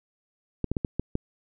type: clicks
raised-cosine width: 3 ms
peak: -13 dBFS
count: 6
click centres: 0.643 / 0.716 / 0.768 / 0.848 / 0.996 / 1.154 s
effects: none